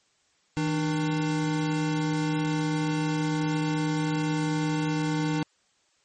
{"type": "tone pair together", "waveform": "square", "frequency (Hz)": [158.92, 300], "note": ["D#3", "D4"], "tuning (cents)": [37, 37], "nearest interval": "major seventh", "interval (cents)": 1100, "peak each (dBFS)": -28, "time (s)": [0.57, 5.43], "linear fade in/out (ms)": 0, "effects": ["white hiss -67 dBFS RMS until 6.04 s", "MP3 32 kbps"]}